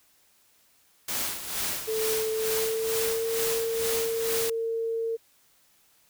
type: noise with tremolo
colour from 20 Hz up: white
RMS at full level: -29 dBFS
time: 1.08-4.5 s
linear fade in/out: 5 ms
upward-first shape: sine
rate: 2.2 Hz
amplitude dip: 65%
type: tone with pitch glide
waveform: sine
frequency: 440 to 455 Hz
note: A4 to A#4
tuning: 0 to -42 cents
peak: -26 dBFS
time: 1.87-5.17 s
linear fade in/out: 20 ms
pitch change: +58 cents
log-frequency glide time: 2.35-3.33 s
effects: white hiss -63 dBFS RMS until 6.09 s